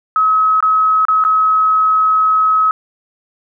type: tone with dropouts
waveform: sine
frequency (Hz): 1280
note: D#6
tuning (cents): +49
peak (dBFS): -9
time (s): 0.16-2.71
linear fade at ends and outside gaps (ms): 1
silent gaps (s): 0.605-0.626 / 1.052-1.084 / 1.239-1.249
effects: none